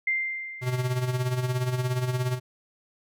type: tone with exponential decay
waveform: sine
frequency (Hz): 2093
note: C7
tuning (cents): 0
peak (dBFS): -21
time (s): 0.07-1.32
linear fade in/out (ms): 5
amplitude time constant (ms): 270
type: tone with tremolo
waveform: square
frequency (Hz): 126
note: B2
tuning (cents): +35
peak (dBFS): -23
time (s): 0.61-2.4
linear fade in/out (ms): 50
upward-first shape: sine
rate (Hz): 17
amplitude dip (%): 60
effects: none